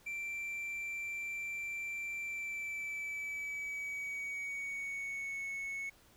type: tone with pitch glide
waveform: triangle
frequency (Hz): 2349 to 2204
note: D7 to C#7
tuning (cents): 0 to -11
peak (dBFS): -36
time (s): 0.06-5.9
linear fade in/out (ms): 10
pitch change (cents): -111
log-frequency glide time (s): 2.21-5.46
effects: pink hiss -64 dBFS RMS until 6.16 s